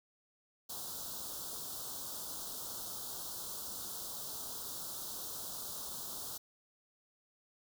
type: band-stop noise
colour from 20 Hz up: white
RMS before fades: -43 dBFS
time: 0.69-6.38 s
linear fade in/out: 10 ms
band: 1400 to 3400 Hz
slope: 48 dB/octave
effects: none